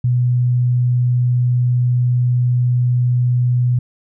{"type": "tone", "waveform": "sine", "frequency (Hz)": 123.4, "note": "B2", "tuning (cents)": -1, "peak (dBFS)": -12, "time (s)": [0.04, 3.79], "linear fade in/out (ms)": 5, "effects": []}